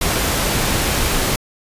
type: noise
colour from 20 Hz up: pink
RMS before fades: -18 dBFS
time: 0.01-1.36 s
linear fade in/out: 5 ms
effects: resampled to 32000 Hz